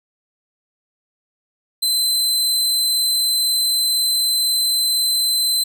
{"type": "tone", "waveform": "sawtooth", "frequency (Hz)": 4061, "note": "B7", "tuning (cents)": 48, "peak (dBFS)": -13, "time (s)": [1.82, 5.64], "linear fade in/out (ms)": 10, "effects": []}